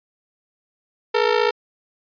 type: ring-modulated tone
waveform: sawtooth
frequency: 452.2 Hz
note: A4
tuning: 47 cents sharp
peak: -9 dBFS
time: 1.14-1.51 s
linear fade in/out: 10 ms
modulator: 27.9 Hz
effects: resampled to 11025 Hz